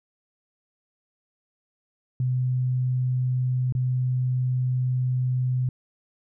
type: tone with dropouts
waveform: sine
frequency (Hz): 127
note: B2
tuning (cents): +49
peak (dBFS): -21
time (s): 2.2-5.69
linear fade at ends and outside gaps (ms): 2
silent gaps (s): 3.724-3.75
effects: none